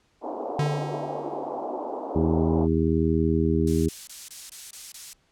white band-pass noise, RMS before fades -32 dBFS, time 0.21-2.68 s, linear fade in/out 50 ms, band 260 to 910 Hz, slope 48 dB/octave
square tone with exponential decay, 146.83 Hz, D3, in tune, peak -21 dBFS, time 0.59-1.65 s, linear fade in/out 2 ms, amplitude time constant 230 ms
harmonic tone, 80.7 Hz, E2, 36 cents flat, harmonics 1 / 2 / 3 / 4 / 5, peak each -26 / -26 / -26 / -26 / -26 dBFS, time 2.15-3.89 s, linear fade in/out 10 ms
violet noise bursts, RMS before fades -30 dBFS, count 7, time 3.67-5.132 s, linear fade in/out 2 ms, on 190 ms, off 22 ms
effects pink hiss -66 dBFS RMS until 5.31 s + low-pass 7000 Hz 12 dB/octave

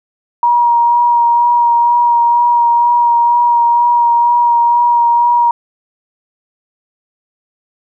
sine tone with vibrato, 950 Hz, A#5, 33 cents sharp, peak -7 dBFS, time 0.43-5.51 s, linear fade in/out 2 ms, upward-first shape sine, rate 2.1 Hz, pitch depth 14 cents each way, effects none

